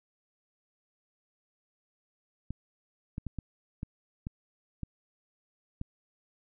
clicks, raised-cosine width 5 ms, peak -23 dBFS, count 8, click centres 2.506 / 3.181 / 3.267 / 3.387 / 3.831 / 4.269 / 4.833 / 5.814 s, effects none

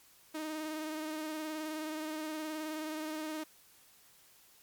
sawtooth tone with vibrato, 310.7 Hz, D#4, 2 cents flat, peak -33 dBFS, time 0.34-3.44 s, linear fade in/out 10 ms, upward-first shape sine, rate 19 Hz, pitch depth 29 cents each way, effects white hiss -62 dBFS RMS until 4.62 s + MP3 96 kbps

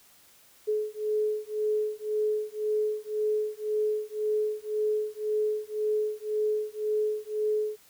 sine beating tone pair, 425.5 / 427.4 Hz, G#4 / G#4, +42 / +50 cents, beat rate 1.9 Hz, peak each -29 dBFS, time 0.67-7.77 s, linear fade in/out 20 ms, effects white hiss -58 dBFS RMS until 7.89 s

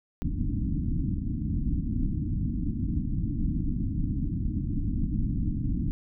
pink low-pass noise, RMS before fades -28 dBFS, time 0.22-5.91 s, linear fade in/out 0 ms, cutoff 310 Hz, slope 96 dB/octave, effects none

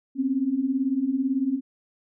sine beating tone pair, 252.9 / 270.9 Hz, B3 / C#4, +41 / -40 cents, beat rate 18 Hz, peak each -27 / -23 dBFS, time 0.15-1.61 s, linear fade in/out 50 ms, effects none

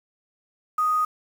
sine tone with quantisation, 1244.5 Hz, D#6, in tune, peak -19 dBFS, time 0.78-1.05 s, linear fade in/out 5 ms, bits 7, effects none

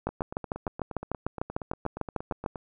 two click trains, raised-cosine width 1 ms, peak -14 / -22 dBFS, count 17 / 22, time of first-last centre 0.07-2.462 / 0.09-2.558 s, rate 6.69 / 8.51 Hz, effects none

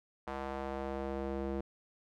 square tone with band-pass filter sweep, 67.8 Hz, C#2, 38 cents flat, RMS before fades -38 dBFS, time 0.27-1.61 s, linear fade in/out 5 ms, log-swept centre 900 to 380 Hz, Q 1.2, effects none

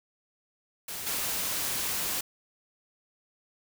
white noise with level steps, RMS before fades -37 / -31 dBFS, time 0.88-2.21 s, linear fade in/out 5 ms, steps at 1.06 s, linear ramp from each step 10 ms, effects none

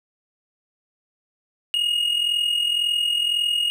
triangle tone with amplitude modulation, 2867 Hz, F7, 45 cents sharp, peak -15 dBFS, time 1.74-3.7 s, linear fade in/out 0 ms, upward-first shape sine, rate 41.9 Hz, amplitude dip 60%, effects none

